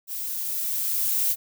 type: noise with level ramp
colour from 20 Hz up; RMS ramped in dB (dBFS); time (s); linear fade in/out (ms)
violet; -32 to -22; 0.07-1.36; 50
effects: none